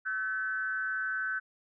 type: tone with frequency modulation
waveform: sine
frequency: 1521 Hz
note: F#6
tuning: 47 cents sharp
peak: -30 dBFS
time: 0.05-1.4 s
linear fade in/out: 20 ms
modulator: 203 Hz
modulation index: 0.57
effects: none